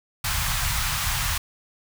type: band-stop noise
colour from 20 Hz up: pink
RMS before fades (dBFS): -25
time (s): 0.24-1.38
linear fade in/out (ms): 5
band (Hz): 140 to 910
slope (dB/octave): 24
effects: none